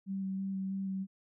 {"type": "tone with vibrato", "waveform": "sine", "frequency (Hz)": 192.7, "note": "G3", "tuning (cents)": -29, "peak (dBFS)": -33, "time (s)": [0.06, 1.07], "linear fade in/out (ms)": 50, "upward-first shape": "square", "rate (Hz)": 3.1, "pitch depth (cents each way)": 11, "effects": []}